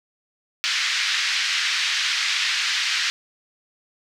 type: band-pass noise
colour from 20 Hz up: pink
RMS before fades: -23 dBFS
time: 0.64-3.1 s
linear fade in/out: 0 ms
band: 1700 to 5500 Hz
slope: 24 dB/octave
effects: none